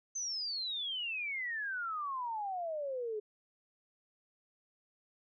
sine exponential sweep, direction down, 6272 to 414.1 Hz, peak -35 dBFS, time 0.15-3.2 s, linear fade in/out 10 ms, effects none

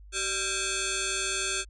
sine tone with frequency modulation, 2349 Hz, D7, in tune, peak -27 dBFS, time 0.12-1.65 s, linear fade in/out 50 ms, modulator 983 Hz, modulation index 6.1, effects added 50 Hz sine -46 dBFS peak until 1.69 s

